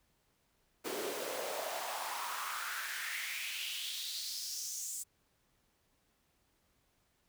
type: noise with high-pass filter sweep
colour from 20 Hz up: pink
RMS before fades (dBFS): -40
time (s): 0.84-5.04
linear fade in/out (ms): 20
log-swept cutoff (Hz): 350 to 7900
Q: 3.7
effects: pink hiss -75 dBFS RMS until 7.28 s